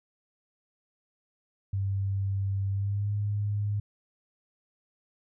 sine tone with pitch glide, 98 to 103.11 Hz, G2 to G#2, 0 to -12 cents, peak -26 dBFS, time 1.73-3.8 s, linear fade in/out 5 ms, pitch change +88 cents, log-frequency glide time 2.7-3.12 s, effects none

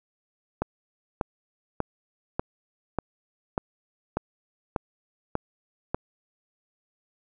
click train, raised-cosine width 1 ms, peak -11 dBFS, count 10, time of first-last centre 0.62-5.945 s, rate 1.69 Hz, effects none

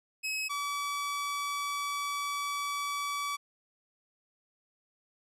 sawtooth tone pair in turn, 2560 / 1146.3 Hz, D#7 / D6, +49 / -42 cents, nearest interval octave + major second, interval 1391 cents, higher first, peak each -28 / -28 dBFS, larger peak neither, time 0.23-0.49 / 0.49-3.37 s, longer second, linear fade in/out 20 ms, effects low-pass 12000 Hz 12 dB/octave

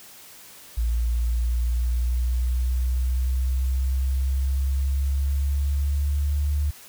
sine exponential sweep, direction up, 57.4 to 73.42 Hz, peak -20 dBFS, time 0.77-6.71 s, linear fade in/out 10 ms, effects white hiss -46 dBFS RMS until 6.88 s

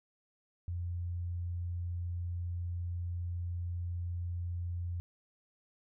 sine tone, 87.31 Hz, F2, in tune, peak -34 dBFS, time 0.68-5 s, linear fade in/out 0 ms, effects none

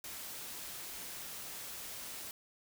white noise, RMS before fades -45 dBFS, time 0.04-2.31 s, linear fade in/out 2 ms, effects none

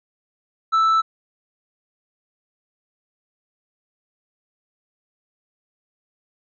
triangle tone with tanh clipping, 1318.5 Hz, E6, in tune, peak -15 dBFS, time 0.72-1.02 s, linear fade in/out 20 ms, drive 8 dB, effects none

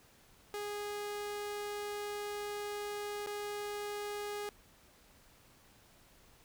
sawtooth tone with dropouts, 412.9 Hz, G#4, 10 cents flat, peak -34 dBFS, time 0.54-4.49 s, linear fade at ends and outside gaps 0 ms, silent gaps 3.262-3.271 s, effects pink hiss -63 dBFS RMS until 6.44 s

